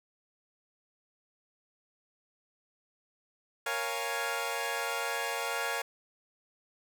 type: chord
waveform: 15% pulse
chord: Bb minor seventh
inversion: none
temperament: equal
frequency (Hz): 466.2 / 554.4 / 698.5 / 830.6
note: Bb4 / Db5 / F5 / Ab5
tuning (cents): 0 / 0 / 0 / 0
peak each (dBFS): -31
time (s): 3.66-5.82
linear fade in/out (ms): 5
effects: none